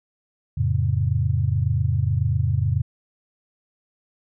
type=chord; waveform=sine; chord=F augmented; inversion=none; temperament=just; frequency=87.31 / 109.13 / 136.42 Hz; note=F2 / A2 / C#3; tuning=0 / -14 / -27 cents; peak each=-23 / -22 / -23 dBFS; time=0.57-2.82 s; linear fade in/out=10 ms; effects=none